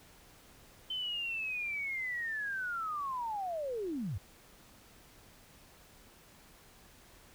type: linear sweep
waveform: sine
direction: down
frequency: 3084 to 77.5 Hz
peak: -34 dBFS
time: 0.9-4.18 s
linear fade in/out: 5 ms
effects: pink hiss -59 dBFS RMS until 7.34 s